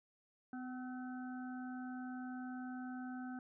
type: harmonic tone with a mistuned harmonic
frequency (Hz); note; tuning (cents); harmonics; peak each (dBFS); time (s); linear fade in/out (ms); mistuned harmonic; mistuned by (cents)
253; B3; +42; 1 / 3 / 5 / 6; -43 / -52 / -59 / -54; 0.53-3.39; 2; 5; +38
effects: none